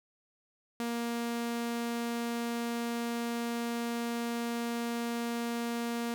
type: tone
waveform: sawtooth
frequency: 235 Hz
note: A#3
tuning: 14 cents sharp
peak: -28 dBFS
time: 0.8-6.14 s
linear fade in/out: 0 ms
effects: none